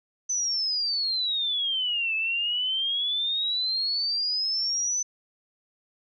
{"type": "exponential two-way sweep", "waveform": "sine", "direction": "down then up", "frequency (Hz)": [6100, 2604, 6100], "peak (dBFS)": -24, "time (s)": [0.29, 5.03], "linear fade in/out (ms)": 10, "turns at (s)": 2.15, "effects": []}